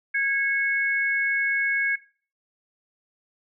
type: tone pair together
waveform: sine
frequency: 1646 / 2197 Hz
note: G#6 / C#7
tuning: -16 / -16 cents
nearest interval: perfect fourth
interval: 500 cents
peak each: -24 dBFS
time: 0.14-1.96 s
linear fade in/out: 10 ms
effects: noise-tail reverb RT60 0.4 s tail -18 dB re dry